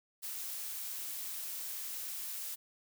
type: noise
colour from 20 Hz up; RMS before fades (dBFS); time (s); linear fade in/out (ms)
blue; -41; 0.22-2.56; 20
effects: none